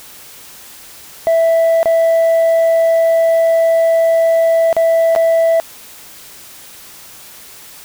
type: tone with dropouts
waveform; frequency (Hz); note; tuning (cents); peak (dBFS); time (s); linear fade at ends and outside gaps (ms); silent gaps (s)
sine; 659.3; E5; 0; -6; 1.27-5.6; 0; 1.83-1.857 / 4.728-4.766 / 5.151-5.161
effects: tanh soft clip ceiling -8 dBFS + white hiss -37 dBFS RMS until 7.84 s